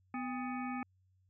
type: harmonic tone with a mistuned harmonic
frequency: 250 Hz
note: B3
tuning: 21 cents sharp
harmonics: 1 / 3 / 5 / 7 / 9 / 10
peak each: -38 / -43 / -45 / -52 / -48 / -53 dBFS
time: 0.14-0.83 s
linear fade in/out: 2 ms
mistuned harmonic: 3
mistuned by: +120 cents
effects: added 93 Hz sine -68 dBFS peak until 1.29 s